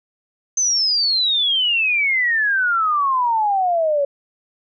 sine exponential sweep, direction down, 6272 to 554.4 Hz, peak -15 dBFS, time 0.57-4.05 s, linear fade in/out 5 ms, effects none

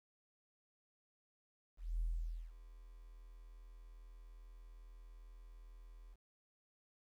sine tone with ADSR envelope, 41.2 Hz, E1, in tune, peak -33 dBFS, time 1.77-6.16 s, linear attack 230 ms, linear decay 510 ms, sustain -20 dB, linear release 31 ms, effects tanh soft clip ceiling -30 dBFS + 12-bit

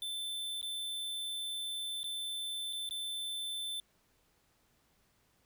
square tone with dropouts, 3536 Hz, A7, 8 cents sharp, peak -37 dBFS, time 0.02-3.8 s, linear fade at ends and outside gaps 1 ms, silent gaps 0.614-0.628 / 2.032-2.042 / 2.727-2.731 / 2.891-2.909 s, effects pink hiss -72 dBFS RMS until 5.45 s

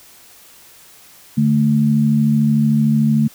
sine tone pair together, 146.83 / 220.2 Hz, D3 / A3, 0 / +2 cents, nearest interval perfect fifth, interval 702 cents, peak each -16 / -13 dBFS, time 1.37-3.28 s, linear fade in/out 10 ms, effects white hiss -45 dBFS RMS until 3.34 s

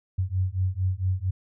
sine beating tone pair, 91.2 / 95.6 Hz, F#2 / G2, -24 / -43 cents, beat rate 4.4 Hz, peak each -26 dBFS, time 0.18-1.31 s, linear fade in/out 10 ms, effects none

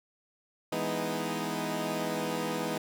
15% pulse chord, E major seventh, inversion none, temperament equal, 164.81 / 207.7 / 246.9 / 311.1 Hz, E3 / G#3 / B3 / D#4, 0 / 0 / 0 / 0 cents, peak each -30 dBFS, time 0.72-2.78 s, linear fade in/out 5 ms, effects none

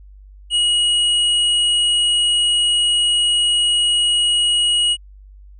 triangle tone with tanh clipping, 2900 Hz, F#7, 35 cents flat, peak -15 dBFS, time 0.5-4.97 s, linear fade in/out 50 ms, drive 18 dB, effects added 49 Hz sine -39 dBFS peak until 5.59 s + resampled to 24000 Hz

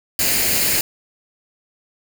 white noise with comb filter, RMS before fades -18 dBFS, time 0.19-0.81 s, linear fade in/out 2 ms, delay 0.43 ms, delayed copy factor +0.55, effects none

